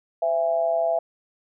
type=tone with amplitude modulation; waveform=sine; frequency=666 Hz; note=E5; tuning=18 cents sharp; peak=-16 dBFS; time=0.22-0.99 s; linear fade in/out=5 ms; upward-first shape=sine; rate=152 Hz; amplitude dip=75%; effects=none